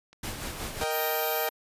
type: click train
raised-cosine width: 0.2 ms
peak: -34 dBFS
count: 4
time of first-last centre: 0.13-0.788 s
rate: 4.56 Hz
type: noise with tremolo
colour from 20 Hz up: pink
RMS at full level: -34 dBFS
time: 0.23-0.84 s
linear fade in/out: 5 ms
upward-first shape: sine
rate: 5.5 Hz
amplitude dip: 45%
type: chord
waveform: sawtooth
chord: Eb major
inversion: second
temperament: equal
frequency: 466.2 / 622.3 / 784 Hz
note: Bb4 / Eb5 / G5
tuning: 0 / 0 / 0 cents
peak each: -28 dBFS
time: 0.81-1.49 s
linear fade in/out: 2 ms
type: tone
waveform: sine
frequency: 13290 Hz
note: G#9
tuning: in tune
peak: -31 dBFS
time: 0.9-1.5 s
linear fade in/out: 50 ms
effects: resampled to 32000 Hz